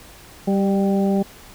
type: harmonic tone with a mistuned harmonic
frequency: 196 Hz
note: G3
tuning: in tune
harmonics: 1 / 2 / 3 / 4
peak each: -17 / -23 / -27 / -29 dBFS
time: 0.47-1.23 s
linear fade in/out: 10 ms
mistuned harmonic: 3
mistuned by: +25 cents
effects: pink hiss -44 dBFS RMS until 1.54 s